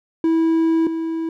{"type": "tone pair in turn", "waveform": "triangle", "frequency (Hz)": [326.2, 326.2], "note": ["E4", "E4"], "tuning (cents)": [-18, -18], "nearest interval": "unison", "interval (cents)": 0, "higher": "neither", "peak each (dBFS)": [-12, -19], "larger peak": "first", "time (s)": [[0.24, 0.87], [0.87, 1.29]], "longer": "first", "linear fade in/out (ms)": 2, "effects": []}